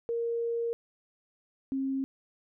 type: tone pair in turn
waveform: sine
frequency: 466.2 / 268.6 Hz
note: A#4 / C4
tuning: 0 / +46 cents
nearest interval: minor seventh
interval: 954 cents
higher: first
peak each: -28 dBFS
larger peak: neither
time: 0.09-0.73 / 1.72-2.04 s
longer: first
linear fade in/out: 0 ms
effects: none